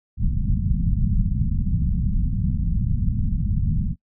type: low-pass noise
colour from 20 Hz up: pink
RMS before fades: -21 dBFS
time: 0.17-3.96 s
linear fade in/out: 50 ms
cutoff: 210 Hz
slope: 48 dB/octave
effects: noise-tail reverb RT60 0.1 s tail -24 dB re dry